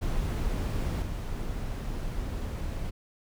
brown noise with level steps, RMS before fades -29 / -33 dBFS, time 0.01-2.91 s, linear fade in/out 20 ms, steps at 1.02 s, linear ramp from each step 2 ms, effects none

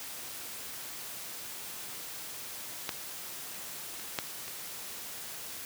clicks, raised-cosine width 0.2 ms, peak -14 / -27 / -12 / -24 dBFS, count 4, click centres 2.892 / 3.997 / 4.188 / 4.48 s, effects white hiss -42 dBFS RMS until 5.65 s + high-pass 80 Hz 12 dB/octave

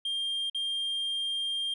sine tone with dropouts, 3200 Hz, G7, 35 cents sharp, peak -26 dBFS, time 0.05-1.74 s, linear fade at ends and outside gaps 5 ms, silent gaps 0.499-0.546 s, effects tanh soft clip ceiling -28 dBFS

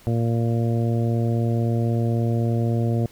harmonic tone, 116.2 Hz, A#2, 5 cents flat, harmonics 1 / 2 / 3 / 4 / 5 / 6, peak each -20 / -26 / -30 / -32 / -34 / -36 dBFS, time 0.07-3.06 s, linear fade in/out 0 ms, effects pink hiss -51 dBFS RMS until 3.11 s

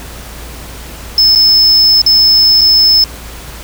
triangle tone with dropouts, 5230 Hz, E8, 15 cents flat, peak -3 dBFS, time 1.18-3.04 s, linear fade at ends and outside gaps 1 ms, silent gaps 1.351-1.358 / 2.017-2.063 / 2.61-2.615 s, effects added 57 Hz sine -29 dBFS peak until 3.63 s + pink hiss -30 dBFS RMS until 3.63 s

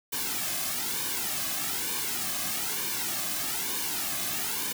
white noise with flanger, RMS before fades -31 dBFS, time 0.12-4.73 s, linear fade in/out 10 ms, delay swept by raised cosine 1.5 to 2.18 ms, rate 1.1 Hz, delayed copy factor -0.75, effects none

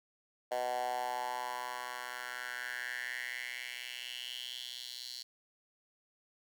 10% pulse tone with high-pass filter sweep, 124.2 Hz, B2, 10 cents sharp, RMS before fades -40 dBFS, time 0.51-5.23 s, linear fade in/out 10 ms, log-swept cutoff 650 to 4300 Hz, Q 4.7, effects none

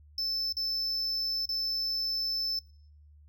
triangle tone with dropouts, 5274 Hz, E8, in tune, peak -28 dBFS, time 0.18-2.59 s, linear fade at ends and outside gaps 2 ms, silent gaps 0.525-0.568 / 1.456-1.49 s, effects noise-tail reverb RT60 0.6 s tail -22 dB re dry + added 74 Hz sine -53 dBFS peak until 3.28 s

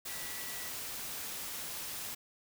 sine tone in noise, 1950 Hz, B6, 23 cents flat, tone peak -49 dBFS, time 0.08-0.7 s, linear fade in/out 10 ms, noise white, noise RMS -41 dBFS, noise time 0.05-2.15 s, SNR -11 dB, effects none

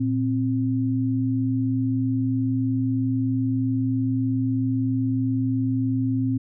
sine tone pair together, 115.39 / 262.8 Hz, A#2 / C4, -17 / +8 cents, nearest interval octave + major second, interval 1425 cents, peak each -24 / -22 dBFS, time 0-6.38 s, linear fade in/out 10 ms, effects none

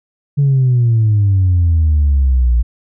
sine exponential sweep, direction down, 144.4 to 57.1 Hz, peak -7 dBFS, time 0.37-2.63 s, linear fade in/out 20 ms, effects tanh soft clip ceiling -6 dBFS

